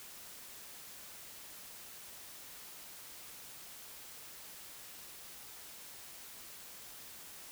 silence, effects white hiss -51 dBFS RMS until 7.51 s

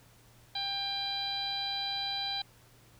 harmonic tone, 795 Hz, G5, 24 cents sharp, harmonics 1 / 2 / 3 / 4 / 5 / 6, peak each -39 / -46 / -45 / -40 / -34 / -44 dBFS, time 0.55-2.42 s, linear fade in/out 5 ms, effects added 118 Hz sine -61 dBFS peak until 2.99 s + pink hiss -61 dBFS RMS until 2.99 s

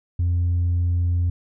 triangle tone with tanh clipping, 87.2 Hz, F2, 2 cents flat, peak -18 dBFS, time 0.19-1.3 s, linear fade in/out 5 ms, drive 6 dB, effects none

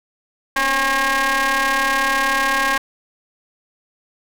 sawtooth ring-modulated tone, 266.4 Hz, C4, 31 cents sharp, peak -9 dBFS, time 0.56-2.78 s, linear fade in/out 5 ms, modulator 1350 Hz, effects none

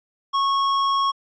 triangle tone with tanh clipping, 1100 Hz, C#6, 14 cents flat, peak -20 dBFS, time 0.33-1.12 s, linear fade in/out 20 ms, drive 18 dB, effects resampled to 16000 Hz

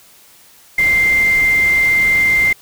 sine tone in noise, 2093 Hz, C7, in tune, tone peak -10 dBFS, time 0.78-2.53 s, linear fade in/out 5 ms, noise pink, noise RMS -28 dBFS, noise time 0.78-2.53 s, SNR +15 dB, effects white hiss -46 dBFS RMS until 2.61 s

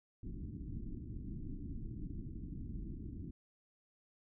pink low-pass noise, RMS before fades -44 dBFS, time 0.23-3.31 s, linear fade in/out 5 ms, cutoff 320 Hz, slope 48 dB/octave, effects none

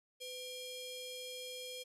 sawtooth ring-modulated tone, 1874 Hz, A#6, 9 cents sharp, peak -37 dBFS, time 0.2-1.84 s, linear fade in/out 20 ms, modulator 1370 Hz, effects resampled to 32000 Hz + 12-bit

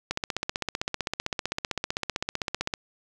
click train, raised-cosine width 0.2 ms, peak -10 dBFS, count 42, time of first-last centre 0.11-2.738 s, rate 15.6 Hz, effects none

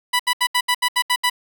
15% pulse tone bursts, 987.8 Hz, B5, in tune, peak -9 dBFS, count 9, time 0.13-1.299 s, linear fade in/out 10 ms, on 65 ms, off 73 ms, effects none

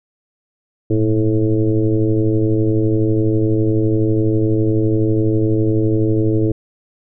sine tone with frequency modulation, 220 Hz, A3, in tune, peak -12 dBFS, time 0.9-6.52 s, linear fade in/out 5 ms, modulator 107 Hz, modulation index 2.1, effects none

